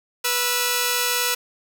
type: tone pair together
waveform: 5% pulse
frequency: 489.1 / 1324 Hz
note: B4 / E6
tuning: -17 / +7 cents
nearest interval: octave + perfect fourth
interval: 1724 cents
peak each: -11 dBFS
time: 0.24-1.35 s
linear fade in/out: 10 ms
effects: none